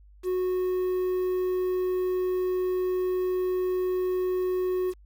triangle tone with quantisation, 367.1 Hz, F#4, 14 cents flat, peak -22 dBFS, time 0.23-4.94 s, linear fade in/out 50 ms, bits 8, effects added 50 Hz sine -50 dBFS peak until 5.05 s + AAC 64 kbps

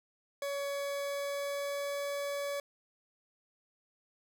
40% pulse tone with pitch glide, 563 to 567.6 Hz, C#5 to C#5, +27 to +41 cents, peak -33 dBFS, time 0.42-2.6 s, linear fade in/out 2 ms, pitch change +14 cents, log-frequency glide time 0.66-2.07 s, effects none

